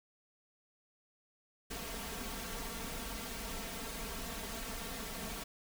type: noise with comb filter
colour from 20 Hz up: pink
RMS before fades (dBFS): -42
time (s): 1.7-5.44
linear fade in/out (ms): 10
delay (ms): 4.4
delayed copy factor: +1
effects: none